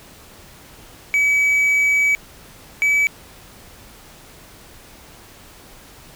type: tone pair in turn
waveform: triangle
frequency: 2282 / 2291 Hz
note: C#7 / D7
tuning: +50 / -44 cents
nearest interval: unison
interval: 6 cents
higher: second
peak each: -12 dBFS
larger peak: neither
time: 1.14-2.15 / 2.82-3.07 s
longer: first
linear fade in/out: 0 ms
effects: pink hiss -44 dBFS RMS until 6.15 s